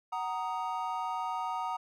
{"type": "chord", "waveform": "triangle", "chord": "D# minor", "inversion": "first", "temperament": "just", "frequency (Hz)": [746.7, 933.4, 1244.5], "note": ["F#5", "A#5", "D#6"], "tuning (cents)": [16, 2, 0], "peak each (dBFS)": [-35, -33, -36], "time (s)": [0.12, 1.77], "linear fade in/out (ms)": 10, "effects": []}